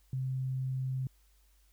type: tone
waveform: sine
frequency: 130.81 Hz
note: C3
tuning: in tune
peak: -31 dBFS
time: 0.13-1.07 s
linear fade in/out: 2 ms
effects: added 50 Hz sine -63 dBFS peak until 1.72 s + white hiss -71 dBFS RMS until 1.72 s